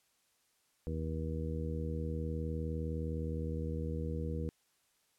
harmonic tone, 79.6 Hz, D#2, 40 cents sharp, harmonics 1 / 2 / 3 / 4 / 5 / 6, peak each -37 / -40 / -44 / -46 / -50 / -43 dBFS, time 0.87-4.49 s, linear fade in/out 0 ms, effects white hiss -74 dBFS RMS until 5.18 s + low-pass 12000 Hz 12 dB/octave

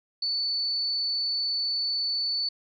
sine tone, 4482 Hz, C#8, 18 cents sharp, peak -25 dBFS, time 0.22-2.49 s, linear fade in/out 5 ms, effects none

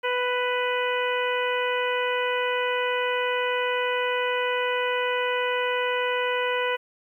harmonic tone, 495.6 Hz, B4, 6 cents sharp, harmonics 1 / 2 / 3 / 4 / 5 / 6, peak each -26 / -29 / -31 / -32 / -33 / -34 dBFS, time 0.03-6.77 s, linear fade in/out 20 ms, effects 10-bit

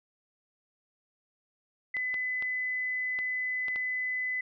sine tone, 2010 Hz, B6, 30 cents sharp, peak -29 dBFS, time 1.94-4.41 s, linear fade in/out 5 ms
clicks, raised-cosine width 0.3 ms, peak -26 dBFS, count 6, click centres 1.968 / 2.142 / 2.424 / 3.189 / 3.683 / 3.76 s
effects none

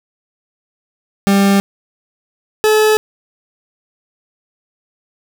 40% pulse tone pair in turn, 198 / 430.3 Hz, G3 / A4, +18 / -39 cents, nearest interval octave + minor second, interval 1343 cents, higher second, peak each -8 dBFS, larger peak neither, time 1.27-1.6 / 2.64-2.97 s, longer neither, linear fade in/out 0 ms, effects none

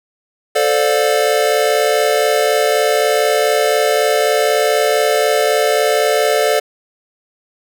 square chord, D minor seventh, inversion second, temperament equal with one note detuned, 440 / 523.3 / 587.3 / 713.1 Hz, A4 / C5 / D5 / F5, 0 / 0 / 0 / +36 cents, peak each -17 / -21 / -17 / -20 dBFS, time 0.55-6.6 s, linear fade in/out 10 ms, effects none

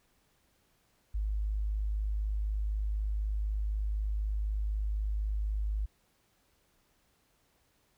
sine tone, 52 Hz, G#1, 3 cents sharp, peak -29 dBFS, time 1.14-5.86 s, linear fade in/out 10 ms, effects pink hiss -71 dBFS RMS until 7.97 s

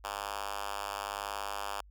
5% pulse tone with high-pass filter, 101 Hz, G#2, 48 cents flat, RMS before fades -38 dBFS, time 0.04-1.81 s, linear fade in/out 5 ms, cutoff 840 Hz, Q 1.2, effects added 50 Hz sine -53 dBFS peak until 1.9 s

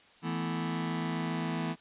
sawtooth chord, E suspended fourth, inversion none, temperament just, 164.81 / 219.8 / 247.2 Hz, E3 / A3 / B3, 0 / -2 / +2 cents, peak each -29 / -34 / -32 dBFS, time 0.22-1.76 s, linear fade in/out 50 ms, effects white hiss -59 dBFS RMS until 1.8 s + resampled to 8000 Hz

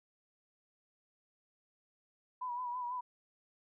sine tone with vibrato, 984 Hz, B5, 7 cents flat, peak -36 dBFS, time 2.41-3.01 s, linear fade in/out 10 ms, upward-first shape sine, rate 6.1 Hz, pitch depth 48 cents each way, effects none

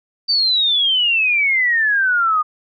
sine exponential sweep, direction down, 4653 to 1212 Hz, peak -13 dBFS, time 0.28-2.43 s, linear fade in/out 20 ms, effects none

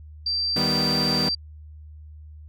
sine tone, 4691 Hz, D8, 3 cents flat, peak -22 dBFS, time 0.26-1.35 s, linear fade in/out 5 ms
sawtooth chord, Eb augmented, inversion none, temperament equal, 155.56 / 196 / 246.9 Hz, Eb3 / G3 / B3, 0 / 0 / 0 cents, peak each -24 dBFS, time 0.56-1.29 s, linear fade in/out 5 ms
effects added 76 Hz sine -40 dBFS peak until 2.48 s

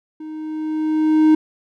triangle tone with level ramp, 311.1 Hz, D#4, in tune, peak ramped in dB -28 to -6 dBFS, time 0.2-1.35 s, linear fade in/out 5 ms, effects none

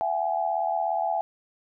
sine tone cluster, 673 / 759 / 836 Hz, E5 / F#5 / G#5, +36 / +44 / +11 cents, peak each -28 dBFS, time 0.01-1.21 s, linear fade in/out 0 ms, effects none

